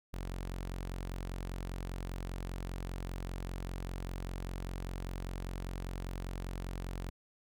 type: tone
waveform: sawtooth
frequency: 45.05 Hz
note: F#1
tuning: 45 cents flat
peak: -34 dBFS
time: 0.13-7.1 s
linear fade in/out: 10 ms
effects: none